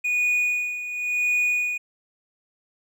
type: tone with tremolo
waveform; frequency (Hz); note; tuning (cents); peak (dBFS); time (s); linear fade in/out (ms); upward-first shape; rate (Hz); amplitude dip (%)
triangle; 2463; D#7; -18; -17; 0.04-1.78; 10; sine; 0.93; 70
effects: none